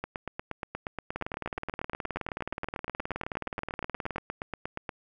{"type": "two click trains", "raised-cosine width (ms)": 0.5, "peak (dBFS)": [-18, -18], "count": [58, 42], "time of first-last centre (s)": [[1.16, 4.16], [0.04, 4.892]], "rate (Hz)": [19, 8.45], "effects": []}